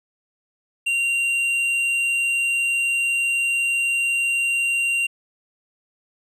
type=tone with hard clipping; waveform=sine; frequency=2766 Hz; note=F7; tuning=17 cents flat; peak=-20 dBFS; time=0.86-5.07 s; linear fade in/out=10 ms; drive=6 dB; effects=resampled to 32000 Hz